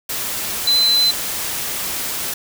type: tone in noise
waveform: sine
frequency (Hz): 4048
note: B7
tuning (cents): +42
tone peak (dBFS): -12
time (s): 0.67-1.11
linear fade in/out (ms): 5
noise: white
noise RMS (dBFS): -24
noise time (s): 0.09-2.34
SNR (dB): +9
effects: none